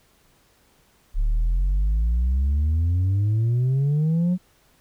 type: exponential sweep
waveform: sine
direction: up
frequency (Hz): 35.03 to 185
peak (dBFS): -15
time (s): 1.14-4.38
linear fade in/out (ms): 50
effects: tanh soft clip ceiling -17 dBFS + pink hiss -60 dBFS RMS until 4.8 s